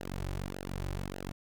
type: tone with flanger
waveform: sawtooth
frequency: 46.89 Hz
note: F#1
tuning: 24 cents sharp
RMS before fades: -38 dBFS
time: 0-1.32 s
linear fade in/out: 10 ms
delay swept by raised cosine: 0.85 to 4.45 ms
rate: 1.7 Hz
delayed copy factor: -0.95
effects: none